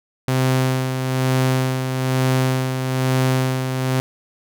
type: tone with tremolo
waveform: sawtooth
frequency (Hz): 130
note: C3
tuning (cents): -11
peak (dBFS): -11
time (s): 0.28-4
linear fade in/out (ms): 0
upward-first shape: sine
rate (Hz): 1.1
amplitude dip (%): 50
effects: none